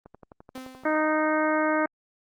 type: click train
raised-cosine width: 1 ms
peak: -31 dBFS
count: 10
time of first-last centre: 0.06-0.836 s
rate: 11.6 Hz
type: tone with exponential decay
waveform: sawtooth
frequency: 259 Hz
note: C4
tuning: 17 cents flat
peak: -31 dBFS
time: 0.55-1.34 s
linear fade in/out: 5 ms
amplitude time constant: 170 ms
type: harmonic tone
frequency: 309.3 Hz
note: D#4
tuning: 10 cents flat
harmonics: 1 / 2 / 3 / 4 / 5 / 6 / 7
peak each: -26 / -26 / -30 / -30 / -30 / -36 / -36 dBFS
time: 0.85-1.86 s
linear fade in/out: 5 ms
effects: Opus 24 kbps